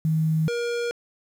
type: tone pair in turn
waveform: sine / square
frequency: 158.4 / 474.7 Hz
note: D#3 / A#4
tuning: +31 / +31 cents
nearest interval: octave + perfect fifth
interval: 1900 cents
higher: second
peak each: -19 / -25 dBFS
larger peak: first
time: 0.05-0.48 / 0.48-0.91 s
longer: neither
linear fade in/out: 0 ms
effects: low-pass 7000 Hz 12 dB/octave + 8-bit